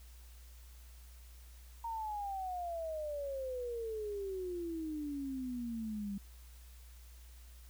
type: exponential sweep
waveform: sine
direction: down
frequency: 932.3 to 196 Hz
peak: -37 dBFS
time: 1.84-6.18 s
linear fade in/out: 5 ms
effects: added 60 Hz sine -52 dBFS peak until 7.69 s + white hiss -63 dBFS RMS until 7.69 s